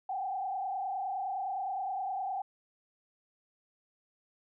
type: tone with frequency modulation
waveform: sine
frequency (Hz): 770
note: G5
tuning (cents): -31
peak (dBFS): -32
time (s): 0.09-2.42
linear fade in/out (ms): 5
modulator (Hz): 29.7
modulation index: 1.3
effects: none